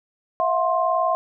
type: tone cluster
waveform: sine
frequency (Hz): 657 / 717 / 1054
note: E5 / F5 / C6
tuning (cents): -6 / +45 / +12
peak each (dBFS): -22 / -23 / -22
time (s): 0.4-1.15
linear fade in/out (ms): 0
effects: none